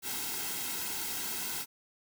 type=noise with comb filter; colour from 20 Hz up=white; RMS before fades=-36 dBFS; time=0.02-1.66 s; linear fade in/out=50 ms; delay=1.7 ms; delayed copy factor=-0.7; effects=none